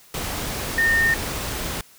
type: tone in noise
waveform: sine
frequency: 1827 Hz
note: A#6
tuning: 35 cents flat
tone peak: -16 dBFS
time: 0.78-1.14 s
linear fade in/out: 2 ms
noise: pink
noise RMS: -28 dBFS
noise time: 0.14-1.81 s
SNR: +9 dB
effects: white hiss -51 dBFS RMS until 1.98 s